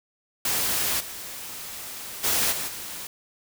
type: noise with level steps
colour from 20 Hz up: white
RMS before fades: -25 / -37 / -23 / -30 / -36 dBFS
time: 0.45-3.07 s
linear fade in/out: 2 ms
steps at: 0.99 / 2.23 / 2.51 / 2.67 s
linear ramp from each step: 20 ms
effects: none